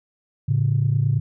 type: tone pair together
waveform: sine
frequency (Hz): 110.93 / 140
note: A2 / C#3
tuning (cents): +15 / +18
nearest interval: major third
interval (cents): 403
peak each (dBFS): -19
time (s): 0.48-1.2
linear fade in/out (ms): 10
effects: tanh soft clip ceiling -9 dBFS